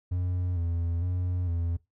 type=tone with vibrato; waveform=triangle; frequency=87.31 Hz; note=F2; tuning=in tune; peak=-24 dBFS; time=0.11-1.77 s; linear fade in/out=10 ms; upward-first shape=square; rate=1.1 Hz; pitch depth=49 cents each way; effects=noise-tail reverb RT60 0.2 s tail -21 dB re dry